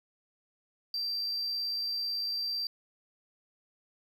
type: tone with amplitude modulation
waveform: sine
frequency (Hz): 4699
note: D8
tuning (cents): 0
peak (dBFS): -27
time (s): 0.94-2.67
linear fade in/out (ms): 2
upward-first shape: sine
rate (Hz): 58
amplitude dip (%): 30
effects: tanh soft clip ceiling -29 dBFS + 11-bit